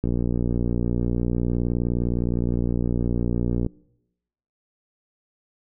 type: click train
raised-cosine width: 3 ms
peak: -11 dBFS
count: 217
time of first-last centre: 0.04-3.664 s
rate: 59.6 Hz
effects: noise-tail reverb RT60 0.9 s tail -25 dB re dry